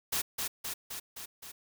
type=noise with echo; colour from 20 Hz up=white; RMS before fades=-31 dBFS; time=0.12-0.22 s; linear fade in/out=10 ms; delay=260 ms; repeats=5; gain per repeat=-3 dB; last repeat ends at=1.52 s; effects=none